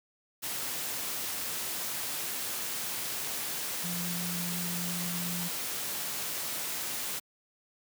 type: tone in noise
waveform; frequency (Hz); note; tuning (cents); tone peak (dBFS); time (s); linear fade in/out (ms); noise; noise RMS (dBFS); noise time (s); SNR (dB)
sine; 175.2; F3; +6; -35; 3.83-5.49; 20; white; -35; 0.42-7.2; -3
effects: high-pass 100 Hz 12 dB/octave